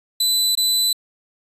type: tone with dropouts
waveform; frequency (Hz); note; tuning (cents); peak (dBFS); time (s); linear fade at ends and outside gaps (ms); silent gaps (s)
sawtooth; 4001; B7; +22; -13; 0.2-0.93; 5; 0.553-0.573
effects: resampled to 32000 Hz